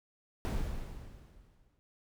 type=noise with exponential decay; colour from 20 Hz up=brown; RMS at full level=-30 dBFS; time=0.45-1.79 s; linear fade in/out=0 ms; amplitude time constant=290 ms; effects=none